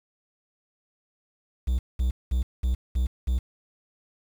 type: tone bursts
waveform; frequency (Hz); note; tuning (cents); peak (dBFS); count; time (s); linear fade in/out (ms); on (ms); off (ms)
triangle; 62.2; B1; +13; -19; 6; 1.67-3.39; 10; 120; 200
effects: 8-bit